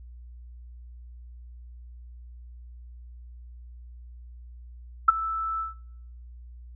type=tone with ADSR envelope; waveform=sine; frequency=1318.5 Hz; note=E6; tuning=in tune; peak=-9 dBFS; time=5.08-5.74 s; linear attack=8 ms; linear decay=18 ms; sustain=-18 dB; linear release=140 ms; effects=noise-tail reverb RT60 0.8 s tail -25 dB re dry + added 60 Hz sine -42 dBFS peak until 6.75 s